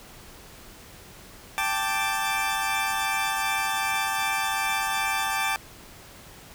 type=chord; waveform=20% pulse; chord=G suspended second; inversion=none; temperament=equal; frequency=784 / 880 / 1174.7 Hz; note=G5 / A5 / D6; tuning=0 / 0 / 0 cents; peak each=-24 dBFS; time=1.58-5.56 s; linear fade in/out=0 ms; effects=pink hiss -47 dBFS RMS until 6.54 s